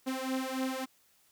sawtooth beating tone pair, 260 / 263.5 Hz, C4 / C4, -11 / +12 cents, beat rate 3.5 Hz, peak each -31 dBFS, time 0.06-0.86 s, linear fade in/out 20 ms, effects white hiss -67 dBFS RMS until 1.31 s

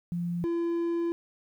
sine / triangle tone pair in turn, 173.3 / 339.1 Hz, F3 / E4, -13 / +49 cents, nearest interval octave, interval 1162 cents, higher second, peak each -28 / -24 dBFS, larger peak second, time 0.12-0.44 / 0.44-1.12 s, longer second, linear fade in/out 0 ms, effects 10-bit

